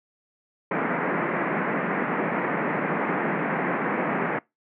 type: band-pass noise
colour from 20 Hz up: pink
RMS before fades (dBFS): -26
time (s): 0.71-4.39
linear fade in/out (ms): 5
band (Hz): 160 to 2200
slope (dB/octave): 48
effects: noise-tail reverb RT60 0.2 s tail -23 dB re dry